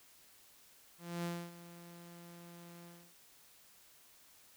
sawtooth tone with ADSR envelope, 172 Hz, F3, 26 cents flat, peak -32 dBFS, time 0.98-3.14 s, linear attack 260 ms, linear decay 270 ms, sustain -16 dB, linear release 280 ms, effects white hiss -63 dBFS RMS until 4.56 s

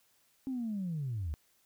sine linear sweep, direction down, 270.3 to 68.2 Hz, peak -32 dBFS, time 0.47-1.34 s, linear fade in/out 0 ms, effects tanh soft clip ceiling -29 dBFS + white hiss -70 dBFS RMS until 1.65 s

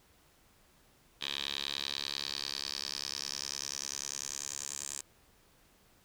10% pulse tone with band-pass filter sweep, 70.1 Hz, C#2, 20 cents sharp, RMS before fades -39 dBFS, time 1.21-5.01 s, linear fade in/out 5 ms, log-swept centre 3500 to 7500 Hz, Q 4.4, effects pink hiss -65 dBFS RMS until 6.04 s

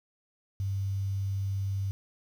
sine tone with quantisation, 97.8 Hz, G2, 4 cents flat, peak -28 dBFS, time 0.6-1.91 s, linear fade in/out 0 ms, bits 9, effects none

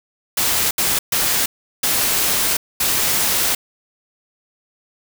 white noise bursts at uneven times, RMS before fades -18 dBFS, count 5, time 0.37-0.71 / 0.78-0.99 / 1.12-1.46 / 1.83-2.57 / 2.8-3.55 s, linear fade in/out 5 ms, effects none

